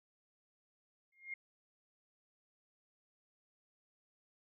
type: tone with exponential growth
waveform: sine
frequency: 2130 Hz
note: C7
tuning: 30 cents sharp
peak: -37 dBFS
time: 1.12-1.34 s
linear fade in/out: 5 ms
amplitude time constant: 47 ms
effects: none